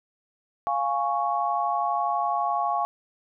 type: chord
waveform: sine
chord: Db major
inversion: first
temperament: equal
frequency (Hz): 698.5 / 830.6 / 1108.7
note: F5 / Ab5 / Db6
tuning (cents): 0 / 0 / 0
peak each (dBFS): -27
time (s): 0.67-2.85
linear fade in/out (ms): 0
effects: none